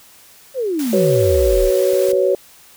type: exponential sweep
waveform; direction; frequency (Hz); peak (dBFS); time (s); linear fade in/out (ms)
sine; down; 559 to 32.41; -17; 0.54-1.71; 50
type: high-pass noise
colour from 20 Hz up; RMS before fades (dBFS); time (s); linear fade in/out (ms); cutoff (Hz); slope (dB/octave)
white; -31; 0.79-2.12; 2; 530; 48
type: chord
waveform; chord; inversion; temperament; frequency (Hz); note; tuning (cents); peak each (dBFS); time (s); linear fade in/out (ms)
sine; F# suspended fourth; none; equal with one note detuned; 377.1 / 493.9 / 554.4; F#4 / B4 / C#5; +33 / 0 / 0; -16 / -19 / -16; 0.93-2.35; 2
type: clicks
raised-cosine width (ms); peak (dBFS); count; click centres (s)
2; -25; 10; 1.102 / 1.247 / 1.305 / 1.358 / 1.464 / 1.529 / 1.572 / 1.934 / 2.088 / 2.133
effects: white hiss -46 dBFS RMS until 2.76 s